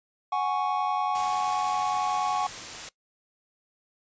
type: chord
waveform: triangle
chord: F# suspended second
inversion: none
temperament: equal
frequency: 740 / 830.6 / 1108.7 Hz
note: F#5 / G#5 / C#6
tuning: 0 / 0 / 0 cents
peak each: -27 dBFS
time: 0.32-2.47 s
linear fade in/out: 5 ms
type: noise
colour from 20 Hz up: white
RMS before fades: -38 dBFS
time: 1.15-2.89 s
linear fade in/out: 2 ms
effects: noise-tail reverb RT60 0.1 s tail -20 dB re dry + resampled to 16000 Hz